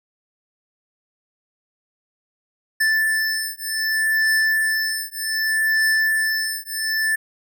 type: beating tone pair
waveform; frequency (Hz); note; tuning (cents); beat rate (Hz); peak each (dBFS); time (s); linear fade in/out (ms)
square; 1760 / 1760.65; A6 / A6; 0 / +1; 0.65; -22; 2.8-7.16; 10
effects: none